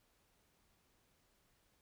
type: silence
effects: pink hiss -75 dBFS RMS until 1.81 s